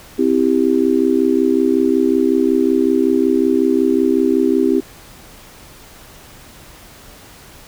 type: chord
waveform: sine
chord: C major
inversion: none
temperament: just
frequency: 261.6 / 327 / 392.4 Hz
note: C4 / E4 / G4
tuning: 0 / -14 / +2 cents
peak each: -16 dBFS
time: 0.18-4.81 s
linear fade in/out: 20 ms
effects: pink hiss -41 dBFS RMS until 7.67 s